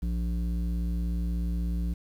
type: tone with low-pass filter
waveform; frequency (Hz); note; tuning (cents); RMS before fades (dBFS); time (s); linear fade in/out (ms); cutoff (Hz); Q
square; 58.27; A#1; 0; -29; 0.02-1.94; 10; 210; 1.5
effects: 9-bit